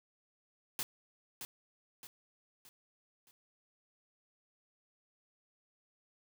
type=noise with echo; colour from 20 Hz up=white; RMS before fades=-37 dBFS; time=0.79-0.83 s; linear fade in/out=0 ms; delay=620 ms; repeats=4; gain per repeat=-7 dB; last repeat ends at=3.31 s; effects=none